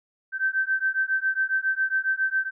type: beating tone pair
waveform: sine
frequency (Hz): 1547 / 1554.3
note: G6 / G6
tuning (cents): -23 / -15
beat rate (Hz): 7.3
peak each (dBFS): -25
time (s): 0.32-2.51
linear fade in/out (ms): 50
effects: none